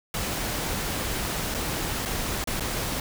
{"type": "noise with dropouts", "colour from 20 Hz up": "pink", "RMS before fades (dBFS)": -29, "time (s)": [0.14, 3], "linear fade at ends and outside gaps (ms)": 2, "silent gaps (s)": [[1.542, 1.546], [2.053, 2.057], [2.441, 2.473], [2.598, 2.606]], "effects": []}